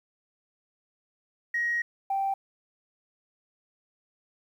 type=tone pair in turn; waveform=sine; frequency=1889 / 782.2 Hz; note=A#6 / G5; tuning=+22 / -4 cents; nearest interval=octave + minor third; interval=1526 cents; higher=first; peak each=-24 dBFS; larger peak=neither; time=1.54-1.82 / 2.1-2.34 s; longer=first; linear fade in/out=5 ms; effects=tanh soft clip ceiling -20 dBFS + 10-bit